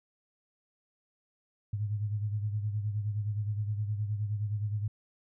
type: beating tone pair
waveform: sine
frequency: 103.83 / 113.43 Hz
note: G#2 / A#2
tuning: 0 / -47 cents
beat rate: 9.6 Hz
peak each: -30 / -38 dBFS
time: 1.73-4.88 s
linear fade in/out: 5 ms
effects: none

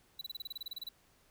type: tone bursts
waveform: square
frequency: 3951 Hz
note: B7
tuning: in tune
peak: -39 dBFS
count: 14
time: 0.19-0.889 s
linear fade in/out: 5 ms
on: 23 ms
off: 29 ms
effects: pink hiss -68 dBFS RMS until 1.3 s

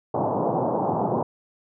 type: band-pass noise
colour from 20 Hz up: white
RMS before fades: -24 dBFS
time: 0.14-1.23 s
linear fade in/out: 5 ms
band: 110 to 940 Hz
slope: 48 dB/octave
effects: none

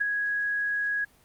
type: tone with ADSR envelope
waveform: sine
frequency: 1661.2 Hz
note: G#6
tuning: in tune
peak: -20 dBFS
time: 0-1.05 s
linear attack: 16 ms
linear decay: 8 ms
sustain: -5 dB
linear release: 10 ms
effects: pink hiss -60 dBFS RMS until 1.24 s + Opus 32 kbps

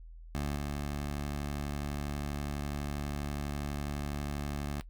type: tone with level steps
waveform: 15% pulse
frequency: 72.2 Hz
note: D2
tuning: 29 cents flat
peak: -26 / -28 dBFS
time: 0.35-4.81 s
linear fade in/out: 0 ms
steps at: 0.56 s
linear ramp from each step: 2 ms
effects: noise-tail reverb RT60 0.1 s tail -19 dB re dry + added 41 Hz sine -46 dBFS peak until 4.89 s

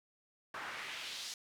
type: noise with band-pass filter sweep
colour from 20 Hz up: pink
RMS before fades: -44 dBFS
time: 0.54-1.34 s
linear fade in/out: 2 ms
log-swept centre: 1200 to 5500 Hz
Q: 1.6
effects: none

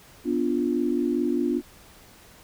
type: chord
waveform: sine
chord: B diminished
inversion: none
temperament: equal with one note detuned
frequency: 246.9 / 292 / 349.2 Hz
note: B3 / D4 / F4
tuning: 0 / -10 / 0 cents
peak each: -26 dBFS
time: 0.24-1.62 s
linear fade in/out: 50 ms
effects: pink hiss -51 dBFS RMS until 2.43 s

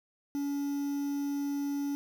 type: tone with quantisation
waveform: triangle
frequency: 283.6 Hz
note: C#4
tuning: 40 cents sharp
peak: -28 dBFS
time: 0.35-1.95 s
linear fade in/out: 0 ms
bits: 8
effects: none

